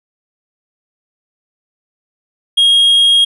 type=tone; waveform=triangle; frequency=3264 Hz; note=G#7; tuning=31 cents flat; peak=-5 dBFS; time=2.57-3.25 s; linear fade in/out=10 ms; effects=resampled to 24000 Hz